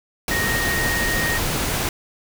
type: tone in noise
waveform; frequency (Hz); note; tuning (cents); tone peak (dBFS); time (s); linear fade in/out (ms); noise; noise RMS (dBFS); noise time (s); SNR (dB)
sine; 1864.7; A#6; 0; -22; 0.31-1.38; 2; pink; -23; 0.28-1.89; -2
effects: none